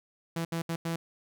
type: tone bursts at uneven times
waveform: sawtooth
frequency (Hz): 166.2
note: E3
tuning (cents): +15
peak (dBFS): -26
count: 4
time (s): 0.36-0.45 / 0.52-0.62 / 0.69-0.76 / 0.85-0.96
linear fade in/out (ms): 5
effects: none